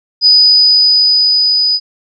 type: tone with level ramp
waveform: sine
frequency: 4974 Hz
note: D#8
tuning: 1 cent flat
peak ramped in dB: -3 to -9 dBFS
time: 0.21-1.8 s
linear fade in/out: 50 ms
effects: none